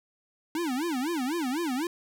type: tone with vibrato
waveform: square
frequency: 293.7 Hz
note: D4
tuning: in tune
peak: -28 dBFS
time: 0.55-1.87 s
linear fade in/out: 2 ms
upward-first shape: sine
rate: 4 Hz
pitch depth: 300 cents each way
effects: none